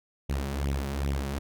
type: tone with flanger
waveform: sawtooth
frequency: 69.3 Hz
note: C#2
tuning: in tune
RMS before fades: -30 dBFS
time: 0.29-1.39 s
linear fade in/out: 10 ms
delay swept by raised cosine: 0.31 to 5.41 ms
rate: 2.5 Hz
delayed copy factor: +0.75
effects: none